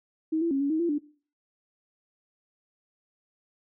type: tone with pitch steps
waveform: sine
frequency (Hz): 317.3 / 335.8 / 273.5 / 281.6 / 316.2 / 341 / 293.6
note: D#4 / E4 / C#4 / C#4 / D#4 / F4 / D4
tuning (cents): +34 / +32 / -23 / +27 / +28 / -41 / 0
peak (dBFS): -23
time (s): 0.32-0.985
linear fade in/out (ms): 10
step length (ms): 95
effects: noise-tail reverb RT60 0.4 s tail -19 dB re dry